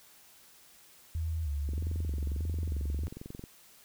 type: tone with vibrato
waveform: sine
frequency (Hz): 76.2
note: D#2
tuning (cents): -36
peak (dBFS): -30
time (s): 1.15-3.07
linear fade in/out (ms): 0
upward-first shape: square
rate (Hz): 1.6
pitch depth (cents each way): 100
type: click train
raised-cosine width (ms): 3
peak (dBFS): -29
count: 40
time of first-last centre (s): 1.69-3.439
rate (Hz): 22.3
effects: white hiss -58 dBFS RMS until 3.84 s